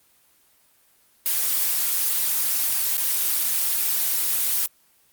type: noise with dropouts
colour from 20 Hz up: blue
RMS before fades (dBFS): -22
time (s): 1.26-4.66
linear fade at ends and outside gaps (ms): 0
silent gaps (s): 2.969-2.979
effects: white hiss -60 dBFS RMS until 5.12 s + Opus 24 kbps